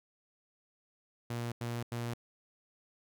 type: tone bursts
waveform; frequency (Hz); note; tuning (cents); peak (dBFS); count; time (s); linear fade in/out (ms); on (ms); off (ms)
sawtooth; 118.5; A#2; +29; -31; 3; 1.3-2.138; 5; 220; 89
effects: none